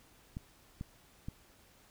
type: clicks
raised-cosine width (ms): 5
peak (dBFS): -27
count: 3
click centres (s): 0.369 / 0.811 / 1.285
effects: pink hiss -63 dBFS RMS until 1.9 s